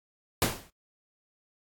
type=noise with exponential decay; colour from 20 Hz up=pink; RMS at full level=-22 dBFS; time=0.42-0.7 s; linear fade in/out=1 ms; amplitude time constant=60 ms; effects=AAC 64 kbps